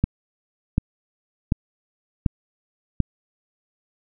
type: click train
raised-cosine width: 5 ms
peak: -5 dBFS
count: 5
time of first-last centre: 0.04-3.003 s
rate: 1.35 Hz
effects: none